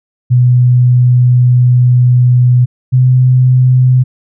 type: tone pair in turn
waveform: sine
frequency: 124.1 / 127.44 Hz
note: B2 / C3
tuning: +9 / -45 cents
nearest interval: unison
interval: 46 cents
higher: second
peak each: -4 dBFS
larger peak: neither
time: 0.3-2.66 / 2.92-4.04 s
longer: first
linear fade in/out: 20 ms
effects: none